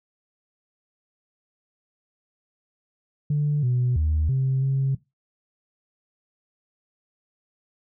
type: tone with pitch steps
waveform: sine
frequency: 147.3 / 124.2 / 77.3 / 132.6 / 135.2 Hz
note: D3 / B2 / D#2 / C3 / C#3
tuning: +6 / +10 / -11 / +23 / -43 cents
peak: -18 dBFS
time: 3.3-4.95 s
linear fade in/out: 5 ms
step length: 330 ms
effects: noise-tail reverb RT60 0.2 s tail -19 dB re dry + tanh soft clip ceiling -16 dBFS